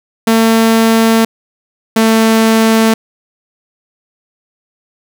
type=tone pair in turn; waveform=sawtooth; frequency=225 / 223.1 Hz; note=A3 / A3; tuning=+39 / +24 cents; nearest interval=unison; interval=15 cents; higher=first; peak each=-3 dBFS; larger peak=neither; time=0.27-1.25 / 1.96-2.94 s; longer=neither; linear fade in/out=5 ms; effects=none